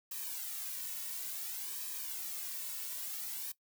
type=noise with flanger; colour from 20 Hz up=blue; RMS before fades=-41 dBFS; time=0.11-3.52 s; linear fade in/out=5 ms; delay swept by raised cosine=1.4 to 2.5 ms; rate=0.57 Hz; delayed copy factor=-0.85; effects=noise-tail reverb RT60 0.1 s tail -18 dB re dry